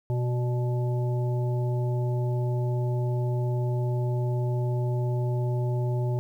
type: harmonic tone with a mistuned harmonic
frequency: 123.47 Hz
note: B2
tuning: in tune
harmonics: 1 / 3 / 5 / 7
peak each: -24 / -34 / -38 / -41 dBFS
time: 0.1-6.19 s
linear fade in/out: 0 ms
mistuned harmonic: 5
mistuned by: -41 cents
effects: 10-bit